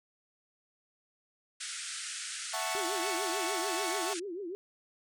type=band-pass noise; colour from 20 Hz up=white; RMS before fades=-40 dBFS; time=1.6-4.2 s; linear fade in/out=10 ms; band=1300 to 9700 Hz; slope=96 dB/octave
type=chord; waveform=sawtooth; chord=F# minor seventh; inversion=third; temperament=equal; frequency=659.3 / 740 / 880 / 1108.7 Hz; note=E5 / F#5 / A5 / C#6; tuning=0 / 0 / 0 / 0 cents; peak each=-35 dBFS; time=2.53-4.14 s; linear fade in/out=10 ms
type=tone with vibrato; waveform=sine; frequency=370 Hz; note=F#4; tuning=in tune; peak=-36 dBFS; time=2.75-4.55 s; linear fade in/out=0 ms; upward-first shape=triangle; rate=6.8 Hz; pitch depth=230 cents each way
effects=none